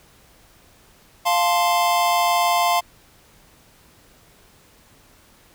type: chord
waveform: square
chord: F major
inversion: none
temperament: equal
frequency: 698.5 / 880 / 1046.5 Hz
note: F5 / A5 / C6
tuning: 0 / 0 / 0 cents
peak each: -20 / -24 / -22 dBFS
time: 1.25-2.81 s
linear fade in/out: 20 ms
effects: pink hiss -53 dBFS RMS until 5.54 s